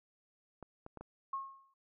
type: clicks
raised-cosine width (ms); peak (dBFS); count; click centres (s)
1; -33; 4; 0.627 / 0.864 / 0.973 / 1.01
type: tone with exponential decay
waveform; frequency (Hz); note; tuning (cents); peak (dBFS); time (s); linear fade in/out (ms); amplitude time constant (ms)
sine; 1084; C#6; -39; -33; 1.33-1.74; 5; 87
effects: none